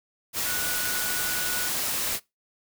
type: tone in noise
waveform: sine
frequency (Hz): 1468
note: F#6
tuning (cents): -14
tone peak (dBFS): -33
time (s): 0.44-1.71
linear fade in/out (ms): 50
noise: white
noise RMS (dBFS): -28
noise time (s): 0.33-2.2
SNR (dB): -8
effects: noise-tail reverb RT60 0.2 s tail -21 dB re dry